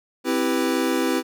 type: chord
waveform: square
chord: C major seventh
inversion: none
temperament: equal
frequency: 261.6 / 329.6 / 392 / 493.9 Hz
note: C4 / E4 / G4 / B4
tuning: 0 / 0 / 0 / 0 cents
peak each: -25 / -25 / -28 / -28 dBFS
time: 0.24-1.23 s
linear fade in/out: 50 ms
effects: none